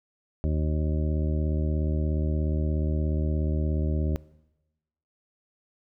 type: harmonic tone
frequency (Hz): 76.9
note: D#2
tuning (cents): -20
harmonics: 1 / 2 / 3 / 4 / 5 / 7 / 8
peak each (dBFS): -24 / -30 / -34 / -36 / -38 / -41 / -42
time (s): 0.44-4.16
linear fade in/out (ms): 0
effects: noise-tail reverb RT60 1.0 s tail -21 dB re dry